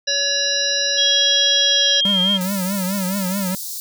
harmonic tone, 564 Hz, C#5, 30 cents sharp, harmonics 1 / 3 / 5 / 7 / 9 / 10, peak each -27 / -25 / -29 / -21 / -25 / -23 dBFS, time 0.07-2.01 s, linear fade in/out 10 ms
sine tone with pitch glide, 3292 to 3206 Hz, G#7 to G7, -16 to +38 cents, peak -15 dBFS, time 0.97-2.38 s, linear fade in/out 20 ms, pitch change -46 cents, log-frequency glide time 1.65-2.14 s
square tone with vibrato, 191.4 Hz, G3, 41 cents flat, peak -21 dBFS, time 2.05-3.55 s, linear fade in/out 2 ms, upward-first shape triangle, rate 4.7 Hz, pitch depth 120 cents each way
white high-pass noise, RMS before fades -29 dBFS, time 2.41-3.8 s, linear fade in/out 0 ms, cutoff 4000 Hz, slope 48 dB/octave
effects none

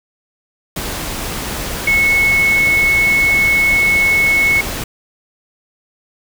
sine tone in noise, 2197 Hz, C#7, 16 cents flat, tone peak -10 dBFS, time 1.87-4.61 s, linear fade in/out 5 ms, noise pink, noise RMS -23 dBFS, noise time 0.76-4.84 s, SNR +10 dB, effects none

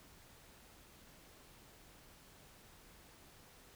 silence, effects pink hiss -61 dBFS RMS until 3.75 s

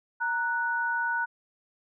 sine tone pair together, 931.1 / 1478 Hz, A#5 / F#6, -2 / -2 cents, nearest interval minor sixth, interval 800 cents, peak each -30 / -27 dBFS, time 0.2-1.26 s, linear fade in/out 20 ms, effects none

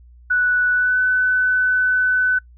sine tone with pitch glide, 1480 to 1504.1 Hz, F#6 to F#6, 0 to +28 cents, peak -14 dBFS, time 0.3-2.39 s, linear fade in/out 10 ms, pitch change +28 cents, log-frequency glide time 0.73-0.99 s, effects noise-tail reverb RT60 0.1 s tail -24 dB re dry + added 60 Hz sine -43 dBFS peak until 2.57 s

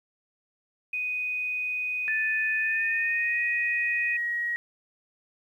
sine tone, 2492 Hz, D#7, 2 cents sharp, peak -27 dBFS, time 0.93-4.17 s, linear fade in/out 5 ms
sine tone with pitch glide, 1760 to 1897.2 Hz, A6 to A#6, 0 to +30 cents, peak -26 dBFS, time 2.08-4.56 s, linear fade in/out 0 ms, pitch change +130 cents, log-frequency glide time 2.59-3.41 s
effects 10-bit

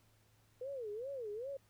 sine tone with vibrato, 480.6 Hz, B4, 47 cents flat, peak -40 dBFS, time 0.61-1.57 s, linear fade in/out 5 ms, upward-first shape sine, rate 2.5 Hz, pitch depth 270 cents each way, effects added 108 Hz sine -70 dBFS peak until 1.69 s + pink hiss -72 dBFS RMS until 1.69 s

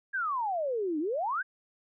sine exponential two-way sweep, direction down then up, 1657 to 291.5 to 1657 Hz, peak -28 dBFS, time 0.13-1.43 s, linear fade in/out 20 ms, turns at 0.99 s, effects none

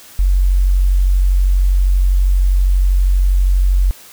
sine tone, 46.25 Hz, F#1, in tune, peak -9 dBFS, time 0.19-3.91 s, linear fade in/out 0 ms, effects white hiss -40 dBFS RMS until 4.12 s

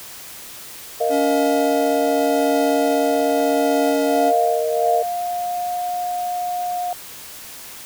sine chord, Bb suspended fourth, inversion none, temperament equal, 466.2 / 622.3 / 698.5 Hz, Bb4 / Eb5 / F5, 0 / 0 / 0 cents, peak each -21 dBFS, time 1-5.03 s, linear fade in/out 10 ms
square tone with tremolo, 282.8 Hz, C#4, 35 cents sharp, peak -20 dBFS, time 1.09-4.33 s, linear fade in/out 50 ms, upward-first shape triangle, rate 0.82 Hz, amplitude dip 30%
sine tone with pitch glide, 700 to 714.3 Hz, F5 to F5, +4 to +39 cents, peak -21 dBFS, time 3.88-6.93 s, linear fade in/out 2 ms, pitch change +35 cents, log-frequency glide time 4.8-5.82 s
effects white hiss -37 dBFS RMS until 7.85 s

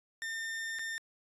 40% pulse tone with dropouts, 1808 Hz, A6, 47 cents sharp, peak -35 dBFS, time 0.22-0.98 s, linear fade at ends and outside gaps 0 ms, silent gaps 0.787-0.793 s, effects resampled to 24000 Hz

